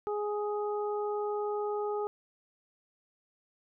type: harmonic tone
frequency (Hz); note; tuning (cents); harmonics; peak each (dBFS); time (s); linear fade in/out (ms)
416.3; G#4; +4; 1 / 2 / 3; -31 / -37 / -41; 0.07-2.07; 0
effects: none